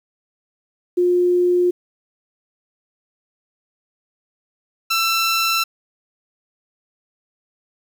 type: tone pair in turn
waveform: sine / 15% pulse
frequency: 356 / 1339.4 Hz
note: F4 / E6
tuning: +33 / +27 cents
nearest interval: octave + major seventh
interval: 2294 cents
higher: second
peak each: -13 / -10 dBFS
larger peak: second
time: 0.97-1.71 / 4.9-5.64 s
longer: neither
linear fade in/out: 10 ms
effects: 8-bit